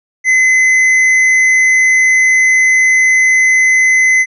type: tone with hard clipping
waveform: triangle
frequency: 2039 Hz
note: C7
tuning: 45 cents flat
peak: -8 dBFS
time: 0.24-4.26 s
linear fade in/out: 50 ms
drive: 10 dB
effects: low-pass 10000 Hz 12 dB/octave